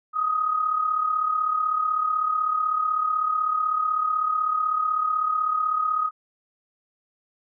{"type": "tone with amplitude modulation", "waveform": "sine", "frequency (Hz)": 1253, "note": "D#6", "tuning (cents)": 12, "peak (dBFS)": -18, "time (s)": [0.13, 6.11], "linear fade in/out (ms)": 50, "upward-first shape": "sine", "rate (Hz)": 36, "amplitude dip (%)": 60, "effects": []}